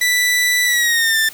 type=tone with pitch glide; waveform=sawtooth; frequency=1975.5 to 1780.4 Hz; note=B6 to A6; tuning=0 to +20 cents; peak=-10 dBFS; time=0.01-1.29 s; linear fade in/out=5 ms; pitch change=-180 cents; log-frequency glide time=0.65-1.18 s; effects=white hiss -38 dBFS RMS until 1.33 s